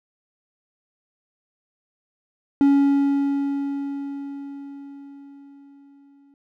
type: tone with exponential decay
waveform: triangle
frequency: 279.8 Hz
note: C#4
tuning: 16 cents sharp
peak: -10 dBFS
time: 2.61-6.34 s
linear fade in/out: 1 ms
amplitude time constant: 810 ms
effects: none